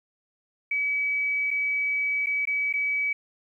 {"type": "tone with dropouts", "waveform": "sine", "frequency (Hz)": 2282, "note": "C#7", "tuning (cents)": 50, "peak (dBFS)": -23, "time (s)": [0.71, 3.13], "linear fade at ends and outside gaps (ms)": 5, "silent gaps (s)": [[1.507, 1.511], [2.261, 2.268], [2.454, 2.472], [2.728, 2.737]], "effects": ["10-bit"]}